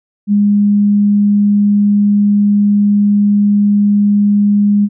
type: tone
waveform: sine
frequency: 204.8 Hz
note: G#3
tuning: 24 cents flat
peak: -7 dBFS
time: 0.27-4.89 s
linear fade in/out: 50 ms
effects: none